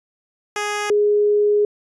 10% pulse / sine tone pair in turn, 415.3 / 415.3 Hz, G#4 / G#4, 0 / 0 cents, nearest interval unison, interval 0 cents, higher neither, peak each -13 dBFS, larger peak neither, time 0.56-0.9 / 0.9-1.65 s, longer second, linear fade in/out 2 ms, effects resampled to 22050 Hz

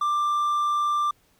triangle tone, 1183 Hz, D6, 12 cents sharp, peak -19 dBFS, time 0.01-1.11 s, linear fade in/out 5 ms, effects pink hiss -63 dBFS RMS until 1.39 s

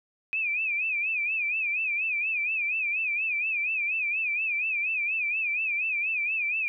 sine tone with vibrato, 2489 Hz, D#7, in tune, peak -25 dBFS, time 0.33-6.68 s, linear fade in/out 0 ms, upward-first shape sine, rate 4.2 Hz, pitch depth 120 cents each way, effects none

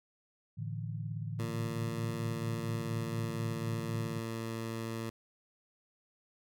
sine chord, A suspended fourth, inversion none, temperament just, 110 / 146.67 / 165 Hz, A2 / D3 / E3, 0 / -2 / +2 cents, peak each -38 / -41 / -42 dBFS, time 0.57-4.2 s, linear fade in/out 20 ms
15% pulse tone with pitch glide, 114.6 to 113.48 Hz, A#2 to A#2, -29 to -46 cents, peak -30 dBFS, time 1.39-5.1 s, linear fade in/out 5 ms, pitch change -17 cents, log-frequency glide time 2.04-4.49 s
effects none

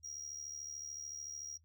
triangle tone with amplitude modulation, 5700 Hz, F8, 34 cents sharp, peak -39 dBFS, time 0.03-1.58 s, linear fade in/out 20 ms, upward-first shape sine, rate 73.6 Hz, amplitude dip 80%, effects noise-tail reverb RT60 0.1 s tail -19 dB re dry + added 80 Hz sine -66 dBFS peak until 1.64 s

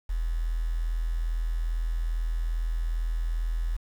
sine tone with quantisation, 41.2 Hz, E1, in tune, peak -25 dBFS, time 0.09-3.77 s, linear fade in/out 10 ms, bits 8, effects none

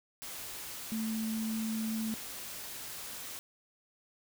sine tone in noise, 221.2 Hz, A3, 9 cents sharp, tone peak -32 dBFS, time 0.92-2.14 s, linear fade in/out 0 ms, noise white, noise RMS -43 dBFS, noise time 0.22-3.39 s, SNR +8 dB, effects none

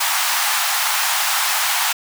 pink high-pass noise, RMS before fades -19 dBFS, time 0-1.93 s, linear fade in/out 10 ms, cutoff 760 Hz, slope 48 dB/octave, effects none

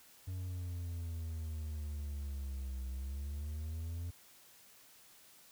triangle linear two-way sweep, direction down then up, 92.9 to 63.3 to 87.2 Hz, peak -36 dBFS, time 0.27-4.11 s, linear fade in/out 10 ms, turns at 2.87 s, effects white hiss -61 dBFS RMS until 5.51 s

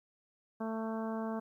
harmonic tone, 222.4 Hz, A3, 19 cents sharp, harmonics 1 / 2 / 3 / 4 / 5 / 6 / 7, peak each -36 / -42 / -42 / -45 / -47 / -52 / -53 dBFS, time 0.6-1.4 s, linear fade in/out 10 ms, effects 12-bit

